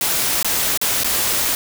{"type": "noise with dropouts", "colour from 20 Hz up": "white", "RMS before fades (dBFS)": -19, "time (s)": [0.01, 1.55], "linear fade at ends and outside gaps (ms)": 1, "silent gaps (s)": [[0.428, 0.446], [0.775, 0.814], [1.035, 1.044]], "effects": []}